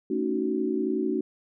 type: chord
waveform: sine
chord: D# half-diminished seventh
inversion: second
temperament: just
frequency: 224 / 280 / 311.1 / 373.4 Hz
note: A3 / C#4 / D#4 / F#4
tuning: +31 / +18 / 0 / +16 cents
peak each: -31 / -30 / -30 / -28 dBFS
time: 0.1-1.21 s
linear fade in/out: 5 ms
effects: none